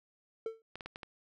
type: tone with exponential decay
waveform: triangle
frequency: 448 Hz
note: A4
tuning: 31 cents sharp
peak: -29 dBFS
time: 0.46-0.62 s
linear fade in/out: 2 ms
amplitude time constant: 34 ms
type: clicks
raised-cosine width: 0.3 ms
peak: -27 dBFS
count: 5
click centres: 0.756 / 0.808 / 0.86 / 0.959 / 1.032 s
effects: none